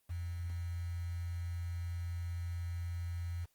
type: tone with quantisation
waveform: sine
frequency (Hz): 86.1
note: F2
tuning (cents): -24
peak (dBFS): -36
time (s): 0.09-3.46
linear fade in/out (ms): 20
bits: 9
effects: white hiss -75 dBFS RMS until 3.54 s + Opus 32 kbps